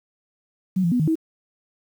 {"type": "tone with pitch steps", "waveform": "sine", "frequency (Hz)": [186.7, 170.1, 246.7, 156.5, 321.3], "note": ["F#3", "F3", "B3", "D#3", "E4"], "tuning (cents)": [16, -45, -2, 10, -44], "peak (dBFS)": -17, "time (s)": [0.76, 1.155], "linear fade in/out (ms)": 10, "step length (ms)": 79, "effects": ["8-bit"]}